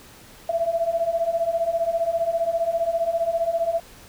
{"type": "beating tone pair", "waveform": "sine", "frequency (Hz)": [659.3, 674.3], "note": ["E5", "E5"], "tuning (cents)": [0, 39], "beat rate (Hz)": 15, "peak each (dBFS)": [-25, -22], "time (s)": [0.49, 3.8], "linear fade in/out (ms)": 5, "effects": ["pink hiss -47 dBFS RMS until 4.08 s"]}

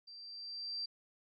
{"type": "tone with level ramp", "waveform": "sine", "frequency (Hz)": 4699, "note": "D8", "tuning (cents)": 0, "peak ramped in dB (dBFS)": [-50, -36], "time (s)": [0.07, 0.86], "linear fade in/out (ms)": 10, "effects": []}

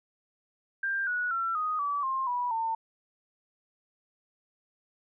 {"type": "tone with pitch steps", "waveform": "sine", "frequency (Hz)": [1588, 1464.6, 1350.9, 1245.9, 1149.1, 1059.9, 977.5, 901.6], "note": ["G6", "F#6", "E6", "D#6", "D6", "C6", "B5", "A5"], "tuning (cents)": [22, -18, 42, 2, -38, 22, -18, 42], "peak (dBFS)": -27, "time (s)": [0.83, 2.75], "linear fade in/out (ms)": 5, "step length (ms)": 240, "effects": []}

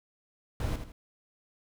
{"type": "noise with echo", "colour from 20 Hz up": "brown", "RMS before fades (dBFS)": -31, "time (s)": [0.6, 0.76], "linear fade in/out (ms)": 2, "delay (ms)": 80, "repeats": 2, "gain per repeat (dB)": -8, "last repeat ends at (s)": 0.92, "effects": []}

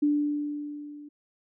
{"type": "tone with level ramp", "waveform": "sine", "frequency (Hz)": 293.7, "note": "D4", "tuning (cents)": 0, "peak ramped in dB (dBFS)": [-19, -42], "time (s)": [0.02, 1.09], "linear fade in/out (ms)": 10, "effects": []}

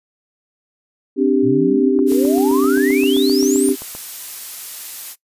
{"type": "chord", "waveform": "sine", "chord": "C suspended second", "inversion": "none", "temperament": "equal", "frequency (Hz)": [261.6, 293.7, 392], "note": ["C4", "D4", "G4"], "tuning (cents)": [0, 0, 0], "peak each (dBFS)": -16, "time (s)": [1.16, 3.76], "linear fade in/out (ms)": 50}
{"type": "exponential sweep", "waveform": "sine", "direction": "up", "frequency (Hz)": [110, 10350], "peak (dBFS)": -22, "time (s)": [1.42, 3.73], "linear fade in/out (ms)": 50}
{"type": "click train", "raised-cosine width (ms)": 1, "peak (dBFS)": -20, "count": 16, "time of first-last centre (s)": [1.99, 3.951], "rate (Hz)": 7.65}
{"type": "noise", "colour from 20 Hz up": "blue", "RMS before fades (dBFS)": -29, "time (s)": [2.06, 5.16], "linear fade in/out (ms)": 50}
{"effects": ["noise-tail reverb RT60 0.1 s tail -20 dB re dry", "resampled to 32000 Hz"]}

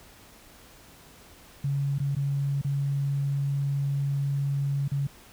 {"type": "tone with dropouts", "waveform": "sine", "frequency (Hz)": 140, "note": "C#3", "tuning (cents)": 18, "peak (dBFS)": -24, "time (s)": [1.64, 5.07], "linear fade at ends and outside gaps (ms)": 5, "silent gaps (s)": [[1.984, 2], [2.151, 2.165], [2.615, 2.646], [4.88, 4.916]], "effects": ["pink hiss -52 dBFS RMS until 5.32 s"]}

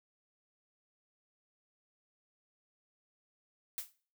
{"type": "noise with exponential decay", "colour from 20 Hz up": "blue", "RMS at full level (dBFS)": -35, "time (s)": [3.78, 3.92], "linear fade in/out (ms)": 0, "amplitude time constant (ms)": 30, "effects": ["noise-tail reverb RT60 0.4 s tail -17 dB re dry"]}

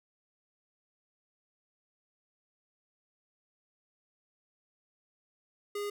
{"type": "tone", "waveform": "square", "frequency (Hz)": 410, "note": "G#4", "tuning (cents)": -22, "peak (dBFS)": -34, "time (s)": [5.75, 5.9], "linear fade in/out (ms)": 5, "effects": []}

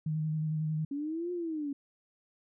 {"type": "tone with vibrato", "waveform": "sine", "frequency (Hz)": 155.56, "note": "D#3", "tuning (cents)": 0, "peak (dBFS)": -29, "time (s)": [0.06, 0.85], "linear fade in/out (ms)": 5, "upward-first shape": "square", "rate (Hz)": 11, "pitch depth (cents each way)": 17}
{"type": "linear two-way sweep", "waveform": "sine", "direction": "up then down", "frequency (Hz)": [275.2, 359, 275.2], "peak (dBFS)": -32, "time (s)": [0.91, 1.73], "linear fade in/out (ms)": 5, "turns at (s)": 1.32}
{"effects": []}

